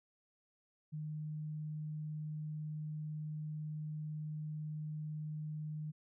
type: tone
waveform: sine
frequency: 153 Hz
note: D#3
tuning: 29 cents flat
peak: -39 dBFS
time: 0.92-5.92 s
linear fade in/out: 20 ms
effects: none